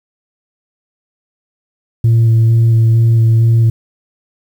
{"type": "tone with vibrato", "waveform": "sine", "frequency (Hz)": 114, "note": "A#2", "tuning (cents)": -38, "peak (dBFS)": -4, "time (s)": [2.04, 3.7], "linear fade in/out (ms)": 5, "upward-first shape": "square", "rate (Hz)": 2.2, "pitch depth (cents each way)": 12, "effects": ["tanh soft clip ceiling -5 dBFS", "7-bit"]}